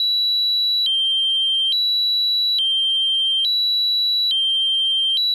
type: tone with vibrato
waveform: sine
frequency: 3520 Hz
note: A7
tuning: in tune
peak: -15 dBFS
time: 0-5.34 s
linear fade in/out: 2 ms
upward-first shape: square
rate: 0.58 Hz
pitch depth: 190 cents each way
effects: tanh soft clip ceiling -11 dBFS